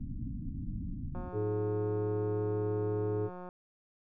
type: low-pass noise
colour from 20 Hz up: pink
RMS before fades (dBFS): -38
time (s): 0-1.3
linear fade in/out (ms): 10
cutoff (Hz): 290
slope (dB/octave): 96
type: click train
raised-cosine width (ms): 1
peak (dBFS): -32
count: 422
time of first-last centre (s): 1.15-3.489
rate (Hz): 180
type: harmonic tone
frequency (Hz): 105.5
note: G#2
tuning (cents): +28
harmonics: 1 / 3 / 4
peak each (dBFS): -34 / -39 / -32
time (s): 1.32-3.3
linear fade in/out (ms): 50
effects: none